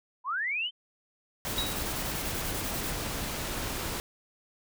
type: linear sweep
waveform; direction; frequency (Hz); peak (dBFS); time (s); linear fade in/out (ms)
sine; up; 932.3 to 3136; -28; 0.24-0.71; 50
type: noise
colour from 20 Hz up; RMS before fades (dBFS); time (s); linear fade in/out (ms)
pink; -34; 1.45-4; 0
type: noise bursts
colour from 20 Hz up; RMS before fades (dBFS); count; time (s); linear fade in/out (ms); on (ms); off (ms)
blue; -38; 15; 1.46-2.91; 10; 78; 20
type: tone with exponential decay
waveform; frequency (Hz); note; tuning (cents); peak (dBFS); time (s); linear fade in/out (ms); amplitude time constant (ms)
sine; 3831; A#7; +47; -26; 1.58-1.89; 1; 67
effects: none